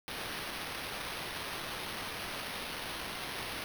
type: noise with sample-and-hold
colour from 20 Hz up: white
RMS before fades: -40 dBFS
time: 0.08-3.64 s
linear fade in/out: 0 ms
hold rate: 7350 Hz
effects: none